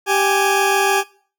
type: tone pair together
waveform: 20% pulse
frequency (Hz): 392 / 830.6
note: G4 / G#5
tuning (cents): 0 / 0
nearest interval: octave + minor second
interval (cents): 1300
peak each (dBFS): -12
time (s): 0.06-1.04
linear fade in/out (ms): 50
effects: noise-tail reverb RT60 0.4 s tail -19 dB re dry

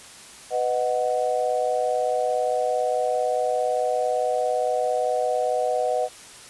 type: chord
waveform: sine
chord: B major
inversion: none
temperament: equal with one note detuned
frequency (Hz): 497.6 / 622.3 / 740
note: B4 / D#5 / F#5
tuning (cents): +13 / 0 / 0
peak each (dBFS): -25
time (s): 0.5-6.09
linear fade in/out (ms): 50
effects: white hiss -44 dBFS RMS until 6.49 s + resampled to 24000 Hz

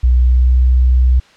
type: tone with pitch glide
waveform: sine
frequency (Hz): 61.74 to 62.89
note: B1 to B1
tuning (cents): 0 to +32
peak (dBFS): -7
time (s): 0.03-1.2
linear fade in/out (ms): 10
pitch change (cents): +32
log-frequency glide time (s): 0.16-0.55
effects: white hiss -46 dBFS RMS until 1.36 s + low-pass 4000 Hz 12 dB/octave

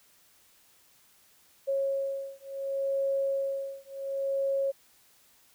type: beating tone pair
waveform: sine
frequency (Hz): 547 / 547.69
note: C#5 / C#5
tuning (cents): -23 / -21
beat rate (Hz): 0.69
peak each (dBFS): -31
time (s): 1.67-4.72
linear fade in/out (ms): 20
effects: white hiss -62 dBFS RMS until 5.54 s

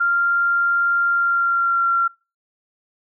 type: tone with pitch glide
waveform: sine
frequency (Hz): 1391 to 1371.8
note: F6 to F6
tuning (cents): -7 to -31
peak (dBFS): -15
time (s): 0-2.08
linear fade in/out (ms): 10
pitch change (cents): -24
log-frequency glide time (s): 1.11-1.88
effects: noise-tail reverb RT60 0.3 s tail -25 dB re dry

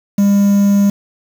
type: tone with quantisation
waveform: triangle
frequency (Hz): 201.1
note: G3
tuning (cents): +44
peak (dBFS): -6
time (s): 0.18-0.9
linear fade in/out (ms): 5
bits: 5
effects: none

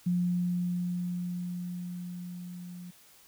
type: tone with level ramp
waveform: sine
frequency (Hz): 177.4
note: F3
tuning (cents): +27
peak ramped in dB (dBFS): -24 to -41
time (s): 0.06-2.91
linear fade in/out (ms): 10
effects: white hiss -58 dBFS RMS until 3.27 s

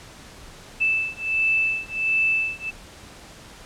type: beating tone pair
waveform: sine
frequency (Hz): 2637 / 2638.4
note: E7 / E7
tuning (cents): 0 / +1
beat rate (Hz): 1.4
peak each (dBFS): -23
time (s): 0.8-2.71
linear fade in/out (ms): 20
effects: pink hiss -44 dBFS RMS until 3.65 s + low-pass 9000 Hz 12 dB/octave

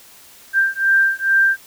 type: beating tone pair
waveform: sine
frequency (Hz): 1578 / 1580.3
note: G6 / G6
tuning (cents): +11 / +14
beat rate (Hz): 2.3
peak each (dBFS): -16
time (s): 0.53-1.57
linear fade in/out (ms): 50
effects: white hiss -45 dBFS RMS until 1.66 s

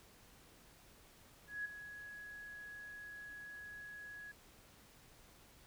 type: tone with ADSR envelope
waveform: sine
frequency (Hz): 1674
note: G#6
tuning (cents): +13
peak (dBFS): -37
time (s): 1.47-4.32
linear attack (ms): 180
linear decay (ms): 12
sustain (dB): -11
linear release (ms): 10
effects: pink hiss -63 dBFS RMS until 5.66 s

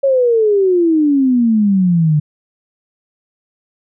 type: exponential sweep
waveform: sine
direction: down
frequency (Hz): 557 to 146.83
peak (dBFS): -9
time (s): 0.03-2.2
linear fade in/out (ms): 10
effects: none

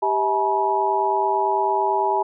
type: tone cluster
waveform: sine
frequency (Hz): 393.8 / 643 / 854 / 963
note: G4 / E5 / G#5 / B5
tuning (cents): +8 / -43 / +48 / -44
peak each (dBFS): -24 / -27 / -21 / -23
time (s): 0.02-2.23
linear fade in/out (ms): 10
effects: none

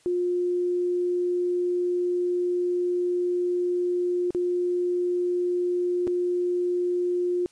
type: tone with dropouts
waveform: sine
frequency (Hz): 355.4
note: F4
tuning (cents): +30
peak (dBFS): -22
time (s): 0.06-7.46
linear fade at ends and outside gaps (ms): 0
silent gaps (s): 4.306-4.348 / 6.07-6.076
effects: white hiss -60 dBFS RMS until 7.51 s + resampled to 22050 Hz

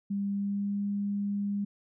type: tone with pitch glide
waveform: sine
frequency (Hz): 200 to 202.2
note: G3 to G#3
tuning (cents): +35 to -46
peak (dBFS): -28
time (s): 0.1-1.65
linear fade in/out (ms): 10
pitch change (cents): +19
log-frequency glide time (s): 0.32-0.82
effects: none

